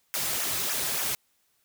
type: noise with flanger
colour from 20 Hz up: white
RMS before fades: -29 dBFS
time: 0.14-1.15 s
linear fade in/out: 0 ms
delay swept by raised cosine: 0.22 to 4.42 ms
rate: 3.5 Hz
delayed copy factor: -0.85
effects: white hiss -70 dBFS RMS until 1.64 s